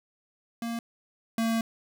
square tone pair in turn, 232.2 / 227 Hz, A#3 / A#3, -7 / -46 cents, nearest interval unison, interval 39 cents, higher first, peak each -31 / -25 dBFS, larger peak second, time 0.62-0.79 / 1.38-1.61 s, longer second, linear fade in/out 2 ms, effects none

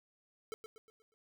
square tone with echo, 441.5 Hz, A4, 6 cents sharp, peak -40 dBFS, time 0.52-0.54 s, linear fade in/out 0 ms, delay 120 ms, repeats 5, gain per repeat -7 dB, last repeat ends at 1.14 s, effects none

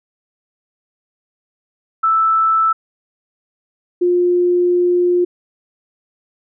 sine tone pair in turn, 1318.5 / 354.5 Hz, E6 / F4, 0 / +26 cents, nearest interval octave + major seventh, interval 2274 cents, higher first, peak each -11 dBFS, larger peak neither, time 2.03-2.73 / 4.01-5.25 s, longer second, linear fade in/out 10 ms, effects none

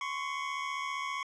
25% pulse tone pair together, 1033.6 / 1108.7 Hz, C6 / C#6, -21 / 0 cents, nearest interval minor second, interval 121 cents, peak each -35 / -31 dBFS, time 0.01-1.23 s, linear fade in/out 2 ms, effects low-pass 5000 Hz 12 dB/octave

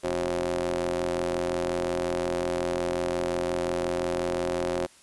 sawtooth ring-modulated tone, 85.6 Hz, F2, 34 cents flat, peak -19 dBFS, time 0.03-4.87 s, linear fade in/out 20 ms, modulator 451 Hz, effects white hiss -55 dBFS RMS until 5.02 s + resampled to 24000 Hz

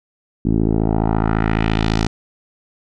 10% pulse tone with low-pass filter sweep, 54.5 Hz, A1, 16 cents flat, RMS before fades -17 dBFS, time 0.45-2.07 s, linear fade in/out 5 ms, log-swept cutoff 270 to 6000 Hz, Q 1.6, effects none

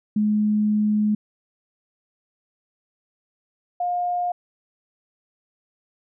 sine tone pair in turn, 211.2 / 710.4 Hz, G#3 / F5, +29 / +29 cents, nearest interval octave + major sixth, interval 2100 cents, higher second, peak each -17 / -21 dBFS, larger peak first, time 0.16-1.15 / 3.8-4.32 s, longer first, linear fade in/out 5 ms, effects none

